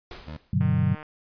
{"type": "noise with exponential decay", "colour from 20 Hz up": "pink", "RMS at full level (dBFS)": -38, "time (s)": [0.11, 0.67], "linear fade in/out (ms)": 1, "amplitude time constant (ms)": 120}
{"type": "tone", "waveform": "20% pulse", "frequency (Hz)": 77.2, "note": "D#2", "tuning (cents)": -13, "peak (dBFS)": -30, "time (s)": [0.27, 0.37], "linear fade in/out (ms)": 5}
{"type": "chord", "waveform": "sine", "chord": "G major seventh", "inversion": "none", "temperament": "equal", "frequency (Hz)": [98, 123.47, 146.83, 185], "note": ["G2", "B2", "D3", "F#3"], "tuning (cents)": [0, 0, 0, 0], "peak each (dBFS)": -25, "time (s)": [0.53, 0.95], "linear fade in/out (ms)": 5}
{"type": "click train", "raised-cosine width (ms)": 0.5, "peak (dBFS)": -26, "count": 65, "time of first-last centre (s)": [0.61, 1.028], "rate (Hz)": 153}
{"effects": ["resampled to 11025 Hz"]}